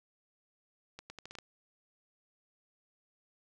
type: accelerating click train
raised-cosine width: 0.2 ms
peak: -28 dBFS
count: 7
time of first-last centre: 0.99-1.386 s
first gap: 110 ms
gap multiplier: 0.79
effects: none